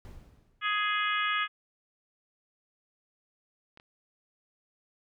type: noise with exponential decay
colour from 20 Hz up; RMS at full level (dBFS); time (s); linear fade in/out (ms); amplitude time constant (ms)
brown; -44; 0.05-0.88; 0; 180
type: harmonic tone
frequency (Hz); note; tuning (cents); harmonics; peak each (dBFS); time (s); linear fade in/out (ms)
417.2; G#4; +8; 3 / 4 / 5 / 6 / 7 / 8; -30 / -32 / -34 / -36 / -37 / -38; 0.61-1.48; 50
type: clicks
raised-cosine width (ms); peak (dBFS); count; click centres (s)
0.3; -35 / -37; 2; 3.774 / 3.799
effects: none